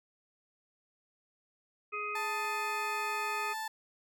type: harmonic tone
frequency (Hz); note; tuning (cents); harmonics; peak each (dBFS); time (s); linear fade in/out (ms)
417.8; G#4; +10; 1 / 3 / 5 / 6; -43 / -37 / -47 / -38; 1.92-3.54; 20
type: tone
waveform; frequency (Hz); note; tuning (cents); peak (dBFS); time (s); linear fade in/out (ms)
30% pulse; 880; A5; 0; -33; 2.15-3.68; 5
type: click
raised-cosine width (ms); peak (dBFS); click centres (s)
0.3; -37; 2.449
effects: none